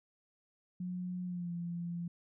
sine tone with pitch glide, 180.5 to 171.95 Hz, F#3 to F3, -43 to -27 cents, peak -36 dBFS, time 0.8-2.08 s, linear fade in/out 5 ms, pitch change -84 cents, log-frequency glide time 1.25-1.52 s, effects none

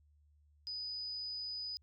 sine tone, 4978 Hz, D#8, in tune, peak -39 dBFS, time 0.67-1.77 s, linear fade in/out 0 ms, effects added 74 Hz sine -65 dBFS peak until 1.82 s

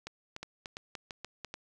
two click trains, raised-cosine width 0.2 ms, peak -23 / -23 dBFS, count 6 / 4, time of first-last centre 0.07-1.541 / 0.43-1.447 s, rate 3.4 / 2.95 Hz, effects none

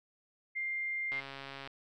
sine tone, 2100 Hz, C7, 6 cents sharp, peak -33 dBFS, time 0.55-1.21 s, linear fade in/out 20 ms
click train, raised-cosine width 0.3 ms, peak -28 dBFS, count 77, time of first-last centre 1.12-1.675 s, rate 137 Hz
effects none

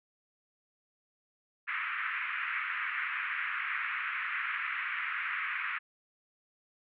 white band-pass noise, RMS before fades -35 dBFS, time 1.67-5.79 s, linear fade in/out 20 ms, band 1200 to 2400 Hz, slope 48 dB/octave, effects none

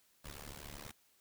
pink noise with amplitude modulation, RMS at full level -45 dBFS, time 0.24-0.92 s, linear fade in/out 10 ms, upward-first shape sine, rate 72.3 Hz, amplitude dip 100%, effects white hiss -71 dBFS RMS until 1.2 s

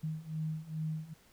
sine beating tone pair, 155.56 / 157.96 Hz, D#3 / D#3, 0 / +26 cents, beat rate 2.4 Hz, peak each -39 / -37 dBFS, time 0.03-1.14 s, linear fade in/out 10 ms, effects pink hiss -64 dBFS RMS until 1.32 s

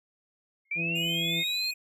sine tone with exponential growth, 2149 Hz, C7, 46 cents sharp, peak -31 dBFS, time 0.65-1.44 s, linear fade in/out 5 ms, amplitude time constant 170 ms
sine linear sweep, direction up, 2300 to 4270 Hz, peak -28 dBFS, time 0.71-1.71 s, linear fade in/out 5 ms
harmonic tone, 167.4 Hz, E3, 27 cents sharp, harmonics 1 / 2 / 3 / 4, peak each -33 / -38 / -43 / -47 dBFS, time 0.75-1.44 s, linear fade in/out 50 ms
square tone, 2489 Hz, D#7, in tune, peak -34 dBFS, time 0.95-1.74 s, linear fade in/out 10 ms
effects none

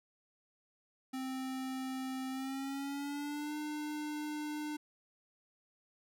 square tone with pitch glide, 261.6 to 300.5 Hz, C4 to D4, 0 to +40 cents, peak -38 dBFS, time 1.13-4.77 s, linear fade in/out 10 ms, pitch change +240 cents, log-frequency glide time 2.29-3.56 s, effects none

